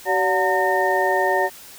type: tone cluster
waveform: sine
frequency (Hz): 379.9 / 574 / 728 / 910 / 1829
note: F#4 / D5 / F#5 / A#5 / A#6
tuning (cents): +46 / -40 / -28 / -42 / -33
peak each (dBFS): -23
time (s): 0.05-1.5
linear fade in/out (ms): 50
effects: white hiss -42 dBFS RMS until 1.78 s